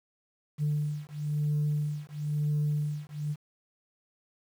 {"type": "beating tone pair", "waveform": "sine", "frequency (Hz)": [148.3, 149.3], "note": ["D3", "D3"], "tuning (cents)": [17, 29], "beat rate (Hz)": 1, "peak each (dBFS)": -29, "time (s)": [0.58, 3.36], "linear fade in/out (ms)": 50, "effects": ["tanh soft clip ceiling -22 dBFS", "9-bit"]}